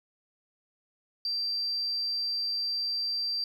triangle tone, 4699 Hz, D8, in tune, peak -25 dBFS, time 1.25-3.44 s, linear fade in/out 2 ms, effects tanh soft clip ceiling -26 dBFS

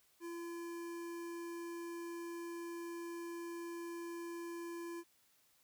square tone with notch filter, 340.5 Hz, F4, 44 cents flat, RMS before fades -45 dBFS, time 0.2-5.04 s, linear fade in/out 50 ms, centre 3600 Hz, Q 1.4, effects white hiss -72 dBFS RMS until 5.63 s

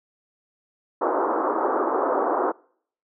pink band-pass noise, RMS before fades -23 dBFS, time 1.01-2.52 s, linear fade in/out 10 ms, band 300 to 1300 Hz, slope 48 dB/octave, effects noise-tail reverb RT60 0.6 s tail -26 dB re dry

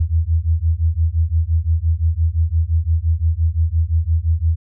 sine beating tone pair, 78.9 / 84.7 Hz, D#2 / E2, +25 / +48 cents, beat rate 5.8 Hz, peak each -17 dBFS, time 0-4.56 s, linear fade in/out 10 ms, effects none

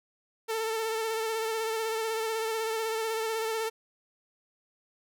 sawtooth tone with vibrato, 445.2 Hz, A4, 20 cents sharp, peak -25 dBFS, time 0.48-3.7 s, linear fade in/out 20 ms, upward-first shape sine, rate 16 Hz, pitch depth 30 cents each way, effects none

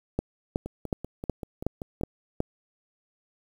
two click trains, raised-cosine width 2 ms, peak -12 / -21 dBFS, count 7 / 8, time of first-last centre 0.19-2.404 / 0.66-2.011 s, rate 2.71 / 5.18 Hz, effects 8-bit

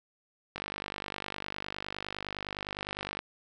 click train, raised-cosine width 0.3 ms, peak -19 dBFS, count 132, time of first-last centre 0.56-3.191 s, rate 49.8 Hz, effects none

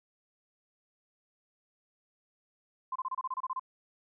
sine tone bursts, 1039 Hz, C6, 12 cents flat, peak -31 dBFS, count 11, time 2.92-3.596 s, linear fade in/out 5 ms, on 36 ms, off 28 ms, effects none

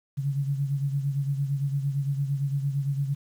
sine beating tone pair, 138.59 / 147.39 Hz, C#3 / D3, 0 / +7 cents, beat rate 8.8 Hz, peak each -25 / -32 dBFS, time 0.17-3.15 s, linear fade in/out 20 ms, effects 9-bit

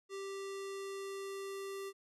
square tone with low-pass filter sweep, 392 Hz, G4, in tune, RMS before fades -43 dBFS, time 0.09-1.93 s, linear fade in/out 50 ms, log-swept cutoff 7900 to 12000 Hz, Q 1.2, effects none

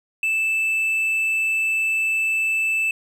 triangle tone, 2637 Hz, E7, in tune, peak -17 dBFS, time 0.23-2.91 s, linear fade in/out 2 ms, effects none

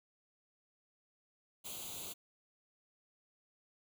white noise with comb filter, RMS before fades -45 dBFS, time 1.64-2.14 s, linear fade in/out 20 ms, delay 0.28 ms, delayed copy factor +0.85, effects none

